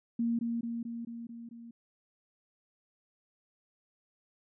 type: tone with echo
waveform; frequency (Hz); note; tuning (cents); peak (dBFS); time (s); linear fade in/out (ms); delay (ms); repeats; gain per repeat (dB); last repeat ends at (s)
sine; 233.1; A#3; 0; -27; 0.19-0.39; 5; 220; 6; -3; 1.71
effects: none